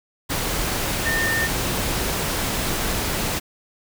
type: tone in noise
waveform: sine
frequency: 1815 Hz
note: A#6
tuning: 47 cents flat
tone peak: -21 dBFS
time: 1.05-1.48 s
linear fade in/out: 20 ms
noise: pink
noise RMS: -24 dBFS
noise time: 0.29-3.4 s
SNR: 0 dB
effects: none